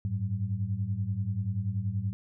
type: tone cluster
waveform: sine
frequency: 95.9 / 106.3 / 189.5 Hz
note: G2 / G#2 / F#3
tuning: -37 / +41 / +42 cents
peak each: -33 / -30 / -37 dBFS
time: 0.05-2.13 s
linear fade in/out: 0 ms
effects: none